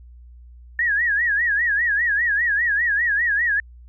sine tone with vibrato, 1774 Hz, A6, 14 cents sharp, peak -17 dBFS, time 0.79-3.6 s, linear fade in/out 2 ms, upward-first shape sine, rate 5 Hz, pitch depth 160 cents each way, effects added 60 Hz sine -41 dBFS peak until 3.88 s

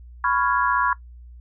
sine chord, C# dominant seventh, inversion third, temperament equal with one note detuned, 993.5 / 1108.7 / 1396.9 / 1661.2 Hz, B5 / C#6 / E#6 / G#6, +10 / 0 / 0 / 0 cents, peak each -23 / -23 / -25 / -25 dBFS, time 0.24-0.93 s, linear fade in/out 2 ms, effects noise-tail reverb RT60 0.1 s tail -18 dB re dry + added 60 Hz sine -40 dBFS peak until 1.4 s

